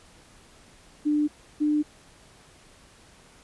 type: tone pair in turn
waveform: sine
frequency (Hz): 298 / 299.5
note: D4 / D4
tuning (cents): +25 / +34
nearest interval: unison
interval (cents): 9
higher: second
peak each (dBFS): -20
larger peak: neither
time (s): 1.05-1.28 / 1.6-1.83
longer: neither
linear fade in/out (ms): 20
effects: pink hiss -54 dBFS RMS until 3.43 s + resampled to 24000 Hz